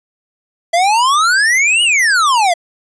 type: exponential two-way sweep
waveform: square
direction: up then down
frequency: 659.3 to 2960 to 659.3 Hz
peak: -10 dBFS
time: 0.73-2.54 s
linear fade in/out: 10 ms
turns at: 1.83 s
effects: resampled to 22050 Hz